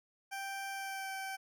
20% pulse tone with pitch glide, 784 to 772.8 Hz, G5 to G5, 0 to -25 cents, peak -34 dBFS, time 0.31-1.37 s, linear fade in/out 20 ms, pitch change -25 cents, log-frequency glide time 0.71-1.12 s, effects none

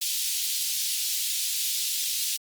pink high-pass noise, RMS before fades -28 dBFS, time 0.01-2.37 s, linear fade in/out 10 ms, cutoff 3300 Hz, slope 24 dB/octave, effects Opus 32 kbps

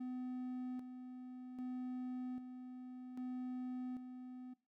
triangle tone with tremolo, 252.4 Hz, B3, 38 cents sharp, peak -39 dBFS, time 0-4.54 s, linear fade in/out 10 ms, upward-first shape square, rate 0.63 Hz, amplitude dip 55%, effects noise-tail reverb RT60 0.3 s tail -19 dB re dry

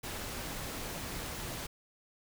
pink noise, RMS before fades -40 dBFS, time 0.03-1.67 s, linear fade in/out 10 ms, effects none

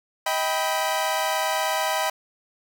sawtooth chord, Eb augmented, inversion none, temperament equal with one note detuned, 633.1 / 784 / 987.8 Hz, Eb5 / G5 / B5, +30 / 0 / 0 cents, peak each -23 dBFS, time 0.26-2.1 s, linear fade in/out 5 ms, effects none

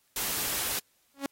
white noise, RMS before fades -31 dBFS, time 0.16-0.79 s, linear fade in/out 2 ms
sawtooth tone with exponential growth, 277.2 Hz, C#4, in tune, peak -22 dBFS, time 1.14-1.26 s, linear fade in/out 0 ms, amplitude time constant 24 ms
effects white hiss -69 dBFS RMS until 1.31 s + AAC 48 kbps

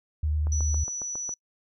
sine tone with vibrato, 76 Hz, D#2, 40 cents flat, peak -23 dBFS, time 0.23-0.84 s, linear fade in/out 5 ms, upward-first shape triangle, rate 9.9 Hz, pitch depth 22 cents each way
click train, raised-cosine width 1 ms, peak -27 dBFS, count 7, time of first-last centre 0.47-1.292 s, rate 7.3 Hz
sine tone, 5920 Hz, F#8, in tune, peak -30 dBFS, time 0.52-1.34 s, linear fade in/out 2 ms
effects noise-tail reverb RT60 0.1 s tail -25 dB re dry

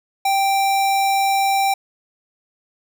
square tone, 784 Hz, G5, in tune, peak -16 dBFS, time 0.25-1.74 s, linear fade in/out 5 ms, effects none

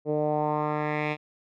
10% pulse tone with low-pass filter sweep, 150.7 Hz, D3, 45 cents sharp, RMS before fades -27 dBFS, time 0.05-1.17 s, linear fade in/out 50 ms, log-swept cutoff 460 to 2800 Hz, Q 2.7, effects none

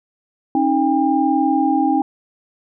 sine tone cluster, 272.6 / 313.2 / 802 Hz, C#4 / D#4 / G5, -29 / +11 / +39 cents, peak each -18 dBFS, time 0.55-2.02 s, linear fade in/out 2 ms, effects none

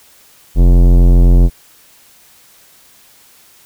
sine tone with tanh clipping, 43.86 Hz, F1, 8 cents sharp, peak -6 dBFS, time 0.55-1.5 s, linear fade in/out 50 ms, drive 18 dB, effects white hiss -46 dBFS RMS until 3.65 s

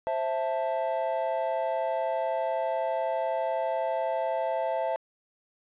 triangle chord, A minor, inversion first, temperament just, 528 / 660 / 880 Hz, C5 / E5 / A5, +16 / +2 / 0 cents, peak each -30 / -27 / -30 dBFS, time 0.07-4.96 s, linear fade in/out 0 ms, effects resampled to 8000 Hz + 10-bit

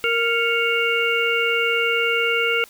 harmonic tone with a mistuned harmonic, 464.9 Hz, A#4, 5 cents flat, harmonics 1 / 3 / 5 / 6, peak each -23 / -23 / -23 / -23 dBFS, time 0.04-2.64 s, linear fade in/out 0 ms, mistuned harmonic 5, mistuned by -88 cents, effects white hiss -48 dBFS RMS until 2.69 s

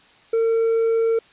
sine tone with hard clipping, 454.4 Hz, A#4, 44 cents flat, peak -17 dBFS, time 0.33-1.19 s, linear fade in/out 5 ms, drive 2 dB, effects white hiss -52 dBFS RMS until 1.32 s + resampled to 8000 Hz

